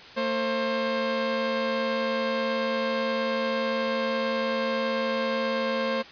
sawtooth tone pair together, 226.4 / 531.1 Hz, A3 / C5, +50 / +26 cents, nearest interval octave + minor third, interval 1476 cents, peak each -26 / -22 dBFS, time 0.16-6.03 s, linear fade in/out 20 ms, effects white hiss -45 dBFS RMS until 6.11 s + resampled to 11025 Hz

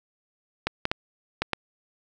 clicks, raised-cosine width 0.3 ms, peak -8 dBFS, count 5, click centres 0.67 / 0.854 / 0.915 / 1.42 / 1.533 s, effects none

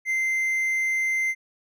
triangle tone, 2080 Hz, C7, 11 cents flat, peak -20 dBFS, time 0.05-1.35 s, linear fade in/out 50 ms, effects none

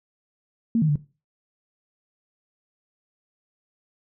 sine tone with pitch steps, 229.1 / 155.4 / 146.6 Hz, A#3 / D#3 / D3, -30 / -2 / -3 cents, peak -17 dBFS, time 0.75-0.957 s, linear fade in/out 2 ms, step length 69 ms, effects noise-tail reverb RT60 0.3 s tail -17 dB re dry

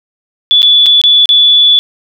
sine tone with dropouts, 3447 Hz, A7, 36 cents flat, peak -3 dBFS, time 0.51-1.79 s, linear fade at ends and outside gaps 0 ms, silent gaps 0.62-0.629 / 0.86-0.865 / 1.015-1.038 / 1.257-1.291 s, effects none

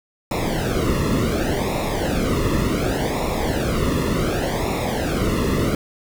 brown noise with flanger, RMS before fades -21 dBFS, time 0.31-5.75 s, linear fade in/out 2 ms, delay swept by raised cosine 0.64 to 1.32 ms, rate 0.68 Hz, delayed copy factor -0.85, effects none

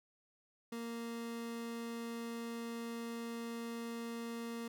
30% pulse tone, 232.3 Hz, A#3, 6 cents flat, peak -38 dBFS, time 0.72-4.68 s, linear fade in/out 5 ms, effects none

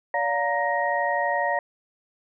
sine tone cluster, 575 / 707 / 930 / 1878 Hz, D5 / F5 / A#5 / A#6, -37 / +21 / -4 / +12 cents, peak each -27 dBFS, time 0.14-1.59 s, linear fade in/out 2 ms, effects none

